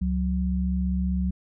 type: tone pair together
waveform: sine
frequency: 69 / 184.21 Hz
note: C#2 / F#3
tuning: -7 / -7 cents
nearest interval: octave + perfect fourth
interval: 1700 cents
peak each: -25 dBFS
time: 0.01-1.31 s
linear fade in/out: 10 ms
effects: none